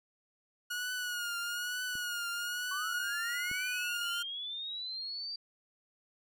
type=tone with vibrato; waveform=sawtooth; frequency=1445 Hz; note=F#6; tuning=41 cents flat; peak=-31 dBFS; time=0.7-4.23 s; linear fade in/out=10 ms; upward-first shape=triangle; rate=1.1 Hz; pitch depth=64 cents each way
type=clicks; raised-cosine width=3 ms; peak=-38 / -34 dBFS; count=2; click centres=1.954 / 3.514 s
type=linear sweep; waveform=sine; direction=up; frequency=1100 to 4699 Hz; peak=-37 dBFS; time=2.71-5.36 s; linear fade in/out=5 ms
effects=none